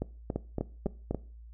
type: two click trains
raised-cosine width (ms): 2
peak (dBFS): -18 / -17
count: 5 / 4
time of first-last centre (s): 0.02-1.147 / 0.36-1.11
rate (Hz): 3.55 / 4
effects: noise-tail reverb RT60 0.4 s tail -20 dB re dry + added 57 Hz sine -46 dBFS peak until 1.53 s